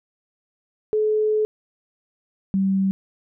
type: tone pair in turn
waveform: sine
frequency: 429 / 192.98 Hz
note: A4 / G3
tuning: -44 / -27 cents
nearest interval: octave + major second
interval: 1383 cents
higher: first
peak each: -17 dBFS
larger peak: neither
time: 0.93-1.45 / 2.54-2.91 s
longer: first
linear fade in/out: 0 ms
effects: none